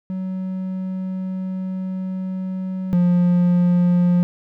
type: tone pair in turn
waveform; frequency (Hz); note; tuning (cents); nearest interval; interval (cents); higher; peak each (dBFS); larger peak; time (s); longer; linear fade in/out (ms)
triangle; 187.2 / 176.69; F#3 / F3; +20 / +20; minor second; 100; first; -21 / -11; second; 0.1-2.93 / 2.93-4.23; first; 0
effects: none